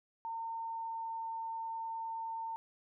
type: tone with pitch glide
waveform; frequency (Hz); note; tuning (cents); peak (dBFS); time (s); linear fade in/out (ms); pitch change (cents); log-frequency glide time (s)
sine; 910 to 904.8; A#5 to A5; -42 to +48; -37; 0.25-2.56; 0; -10; 0.57-1.3
effects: none